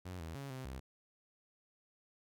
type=tone with pitch steps; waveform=sawtooth; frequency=90.9 / 81 / 138.6 / 130.3 / 65.5 Hz; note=F#2 / E2 / C#3 / C3 / C2; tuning=-30 / -30 / 0 / -7 / +2 cents; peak=-39 dBFS; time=0.05-0.8 s; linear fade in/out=10 ms; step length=150 ms; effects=none